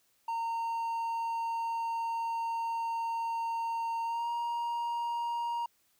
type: tone with pitch glide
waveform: triangle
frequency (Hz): 919 to 941.6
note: A#5 to A#5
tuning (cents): -25 to +17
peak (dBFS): -29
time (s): 0.28-5.66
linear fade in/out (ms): 5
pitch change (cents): +42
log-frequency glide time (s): 4.04-4.3
effects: white hiss -71 dBFS RMS until 5.99 s